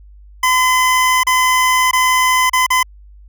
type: tone with dropouts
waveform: 25% pulse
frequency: 1019 Hz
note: C6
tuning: 46 cents flat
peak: -7 dBFS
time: 0.43-2.83 s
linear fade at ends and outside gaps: 5 ms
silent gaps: 1.234-1.268 / 1.912-1.931 / 2.497-2.532 / 2.665-2.703 s
effects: added 50 Hz sine -38 dBFS peak until 3.28 s